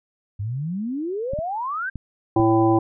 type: exponential sweep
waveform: sine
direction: up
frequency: 96 to 1620 Hz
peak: -24 dBFS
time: 0.39-1.9 s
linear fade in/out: 10 ms
type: clicks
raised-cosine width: 5 ms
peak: -19 dBFS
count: 4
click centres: 1.335 / 1.389 / 1.957 / 2.399 s
type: harmonic tone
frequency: 111.3 Hz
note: A2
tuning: 20 cents sharp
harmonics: 1 / 3 / 5 / 7 / 9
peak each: -23 / -16 / -27 / -22 / -27 dBFS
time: 2.36-2.79 s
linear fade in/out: 5 ms
effects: none